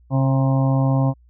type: harmonic tone with a mistuned harmonic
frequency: 134.2 Hz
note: C3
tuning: 44 cents sharp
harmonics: 1 / 2 / 4 / 5 / 6 / 7 / 8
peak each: -16 / -22 / -28 / -30 / -32 / -33 / -34 dBFS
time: 0.1-1.14 s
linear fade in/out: 50 ms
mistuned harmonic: 8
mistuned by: -35 cents
effects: added 60 Hz sine -49 dBFS peak until 1.29 s